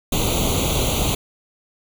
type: noise with comb filter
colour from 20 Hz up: pink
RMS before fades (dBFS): -20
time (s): 0.12-1.15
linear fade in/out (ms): 5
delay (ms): 0.29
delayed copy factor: +1
effects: none